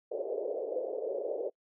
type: band-pass noise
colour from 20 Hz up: pink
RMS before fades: -35 dBFS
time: 0.11-1.5 s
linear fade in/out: 10 ms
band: 410 to 580 Hz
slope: 48 dB/octave
effects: noise-tail reverb RT60 0.1 s tail -25 dB re dry